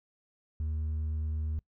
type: tone with hard clipping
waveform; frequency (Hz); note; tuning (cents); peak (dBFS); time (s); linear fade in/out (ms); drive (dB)
triangle; 77.3; D#2; -11; -29; 0.6-1.59; 0; 1
effects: noise-tail reverb RT60 0.1 s tail -24 dB re dry